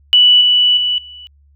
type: tone with level steps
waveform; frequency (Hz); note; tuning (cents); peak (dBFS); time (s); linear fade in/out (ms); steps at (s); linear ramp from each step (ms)
sine; 2960; F#7; 0; -5 / -8 / -13 / -32; 0.13-1.27; 0; 0.41 / 0.77 / 0.98; 2
effects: added 71 Hz sine -47 dBFS peak until 1.55 s